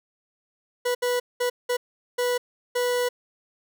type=tone bursts at uneven times; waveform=40% pulse; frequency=491 Hz; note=B4; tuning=10 cents flat; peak=-21 dBFS; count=6; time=0.85-0.95 / 1.02-1.2 / 1.4-1.5 / 1.69-1.77 / 2.18-2.38 / 2.75-3.09 s; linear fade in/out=10 ms; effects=none